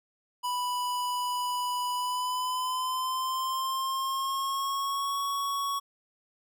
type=tone with pitch glide; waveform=square; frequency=987.8 to 1115.2 Hz; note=B5 to C#6; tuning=0 to +10 cents; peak=-29 dBFS; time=0.43-5.8 s; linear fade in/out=20 ms; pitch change=+210 cents; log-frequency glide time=1.93-5.19 s; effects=none